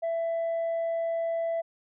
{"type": "tone", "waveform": "sine", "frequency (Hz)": 665, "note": "E5", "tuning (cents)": 15, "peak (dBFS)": -24, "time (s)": [0.02, 1.62], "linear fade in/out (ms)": 20, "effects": ["tanh soft clip ceiling -25 dBFS"]}